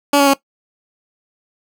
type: tone with pitch steps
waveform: 15% pulse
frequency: 285.4 / 280.5 / 275.7 Hz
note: D4 / C#4 / C#4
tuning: -49 / +21 / -9 cents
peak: -3 dBFS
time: 0.13-0.337 s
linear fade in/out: 5 ms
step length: 69 ms
effects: noise-tail reverb RT60 0.1 s tail -18 dB re dry